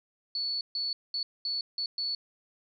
sine tone bursts at uneven times, 4435 Hz, C#8, in tune, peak -29 dBFS, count 6, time 0.35-0.61 / 0.75-0.93 / 1.14-1.23 / 1.45-1.61 / 1.78-1.86 / 1.98-2.15 s, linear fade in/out 2 ms, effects none

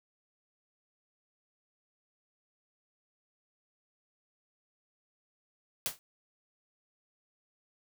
white noise with exponential decay, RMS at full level -29 dBFS, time 5.86-5.99 s, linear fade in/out 0 ms, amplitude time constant 28 ms, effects none

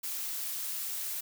blue noise, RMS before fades -36 dBFS, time 0.03-1.21 s, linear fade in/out 10 ms, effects none

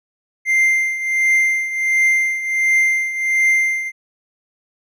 triangle tone with tremolo, 2093 Hz, C7, in tune, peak -9 dBFS, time 0.45-3.92 s, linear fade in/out 50 ms, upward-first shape triangle, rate 1.4 Hz, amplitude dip 75%, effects none

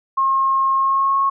sine tone with pitch glide, 1075 to 1093.8 Hz, C6 to C#6, +47 to -23 cents, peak -14 dBFS, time 0.17-1.3 s, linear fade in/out 10 ms, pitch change +30 cents, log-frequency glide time 0.75-1.18 s, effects none

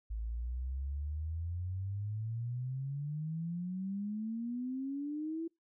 sine exponential sweep, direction up, 53.1 to 334.3 Hz, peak -35 dBFS, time 0.1-5.48 s, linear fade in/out 10 ms, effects noise-tail reverb RT60 0.2 s tail -26 dB re dry

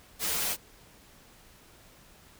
white noise with comb filter, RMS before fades -30 dBFS, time 0.19-0.57 s, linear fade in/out 50 ms, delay 7.6 ms, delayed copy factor -0.75, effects pink hiss -56 dBFS RMS until 2.39 s

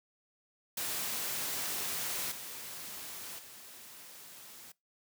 white noise with level steps, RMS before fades -36 / -44 / -51 dBFS, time 0.77-4.72 s, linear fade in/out 5 ms, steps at 2.31 / 3.38 s, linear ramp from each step 10 ms, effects noise-tail reverb RT60 0.2 s tail -22 dB re dry + high-pass 100 Hz 12 dB/octave

